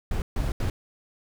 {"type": "noise bursts at uneven times", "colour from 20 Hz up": "brown", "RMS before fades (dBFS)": -26, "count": 3, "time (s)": [[0.11, 0.22], [0.36, 0.52], [0.6, 0.7]], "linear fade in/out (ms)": 2, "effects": []}